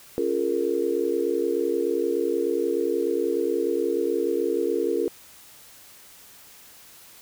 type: chord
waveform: sine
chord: Bb minor seventh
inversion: first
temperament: just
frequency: 279.7 / 349.6 / 419.5 / 466.2 Hz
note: Db4 / F4 / Ab4 / Bb4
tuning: +16 / +2 / +17 / 0 cents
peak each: -31 / -26 / -27 / -26 dBFS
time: 0.18-5.08 s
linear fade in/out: 0 ms
effects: white hiss -49 dBFS RMS until 7.21 s